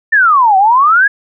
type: exponential two-way sweep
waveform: sine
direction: down then up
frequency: 1819 to 746 to 1704 Hz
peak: -5 dBFS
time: 0.12-1.08 s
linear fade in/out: 10 ms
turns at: 0.57 s
effects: none